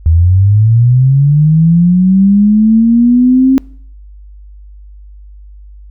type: linear sweep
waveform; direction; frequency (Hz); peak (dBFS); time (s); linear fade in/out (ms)
sine; up; 77.78 to 268.1; -4; 0.06-3.58; 0
effects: noise-tail reverb RT60 0.6 s tail -26 dB re dry + added 50 Hz sine -31 dBFS peak until 5.9 s